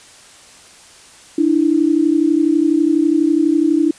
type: tone pair together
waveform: sine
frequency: 296.6 / 328.7 Hz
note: D4 / E4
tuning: +17 / -5 cents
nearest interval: major second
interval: 178 cents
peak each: -14 dBFS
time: 1.38-3.91 s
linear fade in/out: 5 ms
effects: white hiss -43 dBFS RMS until 3.98 s + resampled to 22050 Hz